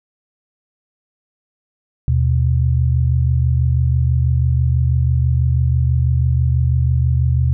sine tone pair together, 78.5 / 124.61 Hz, D#2 / B2, +16 / +16 cents, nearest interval minor sixth, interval 800 cents, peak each -15 dBFS, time 2.08-7.53 s, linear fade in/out 0 ms, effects none

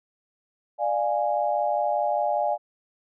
sine chord, D diminished, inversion none, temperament equal with one note detuned, 593.5 / 698.5 / 830.6 Hz, D5 / F5 / Ab5, +18 / 0 / 0 cents, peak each -26 dBFS, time 0.78-2.58 s, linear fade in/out 50 ms, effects none

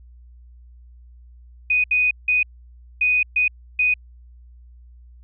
sine tone bursts at uneven times, 2489 Hz, D#7, in tune, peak -15 dBFS, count 6, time 1.7-1.84 / 1.91-2.11 / 2.28-2.43 / 3.01-3.23 / 3.36-3.48 / 3.79-3.94 s, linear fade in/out 5 ms, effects added 60 Hz sine -43 dBFS peak until 5.23 s

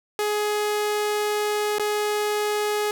sawtooth tone with dropouts, 419 Hz, G#4, 15 cents sharp, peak -18 dBFS, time 0.19-2.91 s, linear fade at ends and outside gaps 1 ms, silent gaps 1.784-1.796 s, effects none

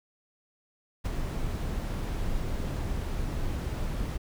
brown noise with ADSR envelope, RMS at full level -26 dBFS, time 1.04-4.18 s, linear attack 20 ms, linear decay 16 ms, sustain -5 dB, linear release 19 ms, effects none

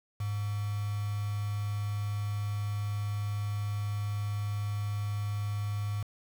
sine tone with quantisation, 103.2 Hz, G#2, 10 cents flat, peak -30 dBFS, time 0.2-6.03 s, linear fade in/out 5 ms, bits 7, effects none

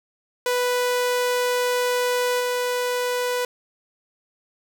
sawtooth tone with level steps, 493.9 Hz, B4, in tune, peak -16 / -18 dBFS, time 0.46-3.45 s, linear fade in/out 2 ms, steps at 2.39 s, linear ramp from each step 20 ms, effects none

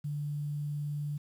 sine tone, 146.83 Hz, D3, in tune, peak -32 dBFS, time 0.04-1.18 s, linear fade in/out 10 ms, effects 10-bit

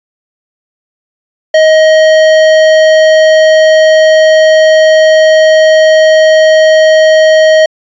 sine tone with tanh clipping, 629 Hz, D#5, 19 cents sharp, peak -4 dBFS, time 1.54-7.66 s, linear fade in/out 5 ms, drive 16 dB, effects resampled to 16000 Hz

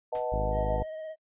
sine chord, B dominant seventh, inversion none, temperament equal, 493.9 / 622.3 / 740 / 880 Hz, B4 / D#5 / F#5 / A5, 0 / 0 / 0 / 0 cents, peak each -33 / -32 / -36 / -36 dBFS, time 0.12-0.83 s, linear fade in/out 10 ms
pink noise with exponential decay, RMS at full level -43 dBFS, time 0.15-0.31 s, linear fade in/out 2 ms, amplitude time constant 33 ms
harmonic tone, 52 Hz, G#1, 3 cents sharp, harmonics 1 / 2 / 3 / 4 / 5 / 6 / 7 / 8 / 9, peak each -30 / -36 / -40 / -42 / -44 / -46 / -47 / -48 / -49 dBFS, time 0.32-0.83 s, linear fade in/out 5 ms
triangle tone with vibrato, 630 Hz, D#5, 21 cents sharp, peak -34 dBFS, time 0.51-1.16 s, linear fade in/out 50 ms, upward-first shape triangle, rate 17 Hz, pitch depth 25 cents each way
effects noise-tail reverb RT60 0.1 s tail -24 dB re dry + resampled to 8000 Hz

